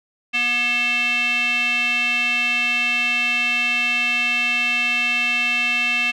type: tone with band-pass filter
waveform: square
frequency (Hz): 241.7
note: B3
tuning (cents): -37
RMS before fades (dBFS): -20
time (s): 0.33-6.12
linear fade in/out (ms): 20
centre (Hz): 2600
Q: 7.2
effects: none